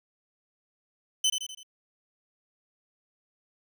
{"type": "tone with echo", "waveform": "25% pulse", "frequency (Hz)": 3040, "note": "F#7", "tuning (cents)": 46, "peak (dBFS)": -18, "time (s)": [1.24, 1.3], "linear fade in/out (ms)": 5, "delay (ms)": 83, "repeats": 4, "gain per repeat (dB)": -6, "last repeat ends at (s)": 1.632, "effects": []}